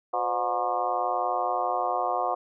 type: harmonic tone with a mistuned harmonic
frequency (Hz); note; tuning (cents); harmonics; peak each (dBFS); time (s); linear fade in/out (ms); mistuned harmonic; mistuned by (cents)
120.3; B2; -45; 3 / 4 / 5 / 6 / 7 / 8 / 9 / 10; -38 / -33 / -36 / -27 / -37 / -35 / -31 / -36; 0.13-2.35; 10; 4; +100
effects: none